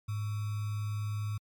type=tone with sample-and-hold; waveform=sine; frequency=104.9 Hz; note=G#2; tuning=18 cents sharp; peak=-31 dBFS; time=0.08-1.38 s; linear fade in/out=10 ms; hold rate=1225 Hz; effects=MP3 96 kbps